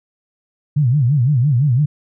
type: tone with vibrato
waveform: sine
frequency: 133.5 Hz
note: C3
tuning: 35 cents sharp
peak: -11 dBFS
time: 0.76-1.86 s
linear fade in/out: 10 ms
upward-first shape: sine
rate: 5.9 Hz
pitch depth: 230 cents each way
effects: none